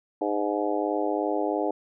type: harmonic tone with a mistuned harmonic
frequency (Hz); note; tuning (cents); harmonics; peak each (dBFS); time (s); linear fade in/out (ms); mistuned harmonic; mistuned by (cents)
103; G#2; -14; 3 / 4 / 5 / 6 / 7 / 8; -29 / -30 / -31 / -32 / -32 / -33; 0.21-1.71; 5; 8; +51
effects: none